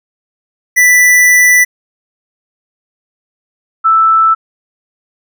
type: tone pair in turn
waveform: square / sine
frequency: 1978 / 1320.2 Hz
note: B6 / E6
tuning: +2 / +2 cents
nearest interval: perfect fifth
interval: 700 cents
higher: first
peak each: -5 dBFS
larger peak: neither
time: 0.76-1.65 / 3.84-4.35 s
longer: first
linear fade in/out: 20 ms
effects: none